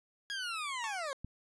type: linear sweep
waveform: 20% pulse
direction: down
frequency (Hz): 1661.2 to 523.3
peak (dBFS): -31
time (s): 0.3-1.13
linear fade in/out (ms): 0
type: tone with exponential decay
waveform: sawtooth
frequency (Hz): 1108.7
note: C#6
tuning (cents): 0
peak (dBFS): -33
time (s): 0.84-1.07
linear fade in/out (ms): 0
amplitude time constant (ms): 50
type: click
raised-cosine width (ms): 5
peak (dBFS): -29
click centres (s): 1.246
effects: resampled to 22050 Hz